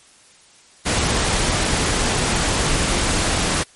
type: noise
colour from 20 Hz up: pink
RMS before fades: -19 dBFS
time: 0.85-3.64 s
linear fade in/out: 20 ms
effects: white hiss -50 dBFS RMS until 3.75 s + MP3 48 kbps